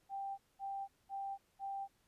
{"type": "tone bursts", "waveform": "sine", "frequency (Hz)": 787, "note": "G5", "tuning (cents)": 7, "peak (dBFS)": -39, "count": 4, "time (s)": [0.09, 1.88], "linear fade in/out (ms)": 50, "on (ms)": 290, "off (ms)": 210, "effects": ["pink hiss -75 dBFS RMS until 2.07 s", "resampled to 32000 Hz"]}